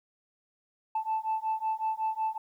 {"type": "beating tone pair", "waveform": "sine", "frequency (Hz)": [876, 881.4], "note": ["A5", "A5"], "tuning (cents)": [-8, 3], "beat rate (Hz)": 5.4, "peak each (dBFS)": -30, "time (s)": [0.95, 2.38], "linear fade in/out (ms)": 5, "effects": ["tanh soft clip ceiling -23 dBFS", "11-bit"]}